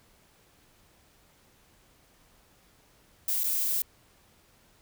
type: noise with dropouts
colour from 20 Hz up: violet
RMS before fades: -28 dBFS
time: 3.28-3.82 s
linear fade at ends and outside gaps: 2 ms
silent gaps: 3.435-3.44 s
effects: pink hiss -62 dBFS RMS until 4.81 s